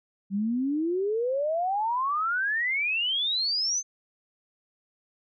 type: exponential sweep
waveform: sine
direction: up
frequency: 190.3 to 6340 Hz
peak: -24 dBFS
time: 0.3-3.83 s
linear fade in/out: 50 ms
effects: none